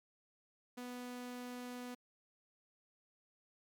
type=tone; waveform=sawtooth; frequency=246.9 Hz; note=B3; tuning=in tune; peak=-40 dBFS; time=0.77-1.95 s; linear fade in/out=10 ms; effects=MP3 96 kbps